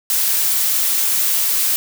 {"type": "noise", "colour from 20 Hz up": "blue", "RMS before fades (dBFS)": -17, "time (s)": [0.1, 1.76], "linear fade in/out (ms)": 0, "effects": []}